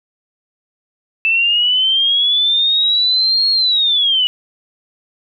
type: linear two-way sweep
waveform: sine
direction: up then down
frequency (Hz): 2637 to 4306 to 2913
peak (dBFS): -11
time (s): 1.25-4.27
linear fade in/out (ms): 0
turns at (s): 3.5
effects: none